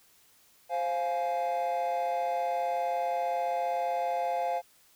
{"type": "chord", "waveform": "triangle", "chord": "F minor", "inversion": "second", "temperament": "just", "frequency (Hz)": [523.8, 698.5, 838.1], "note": ["C5", "F5", "Ab5"], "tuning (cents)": [2, 0, 16], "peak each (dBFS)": [-31, -27, -31], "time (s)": [0.69, 4.62], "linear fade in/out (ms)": 50, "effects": ["tanh soft clip ceiling -20 dBFS", "white hiss -62 dBFS RMS until 4.95 s"]}